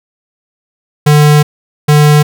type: tone pair in turn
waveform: square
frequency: 149 / 149 Hz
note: D3 / D3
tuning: +25 / +25 cents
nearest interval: unison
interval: 0 cents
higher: neither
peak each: -4 dBFS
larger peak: neither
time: 1.06-1.43 / 1.88-2.23 s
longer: first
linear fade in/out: 10 ms
effects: none